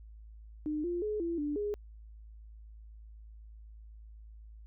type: tone with pitch steps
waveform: sine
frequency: 303.1 / 348.9 / 423.8 / 337.9 / 293.6 / 413.9 Hz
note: D#4 / F4 / G#4 / E4 / D4 / G#4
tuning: -45 / -2 / +35 / +43 / 0 / -6 cents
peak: -31 dBFS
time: 0.66-1.74 s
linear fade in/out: 0 ms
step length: 180 ms
effects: added 54 Hz sine -48 dBFS peak until 4.66 s